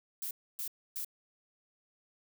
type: noise bursts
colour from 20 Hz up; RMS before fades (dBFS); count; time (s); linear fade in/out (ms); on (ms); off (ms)
violet; -38; 3; 0.22-1.047; 2; 89; 280
effects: none